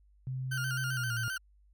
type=tone with pitch glide; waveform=sine; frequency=130 to 116.49 Hz; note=C3 to A#2; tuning=-11 to -1 cents; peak=-33 dBFS; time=0.27-1.28 s; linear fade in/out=0 ms; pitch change=-190 cents; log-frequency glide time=0.92-1.14 s
type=tone with vibrato; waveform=40% pulse; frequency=1475 Hz; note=F#6; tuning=6 cents flat; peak=-33 dBFS; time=0.51-1.38 s; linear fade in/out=10 ms; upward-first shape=square; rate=7.6 Hz; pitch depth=72 cents each way
effects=added 50 Hz sine -60 dBFS peak until 1.73 s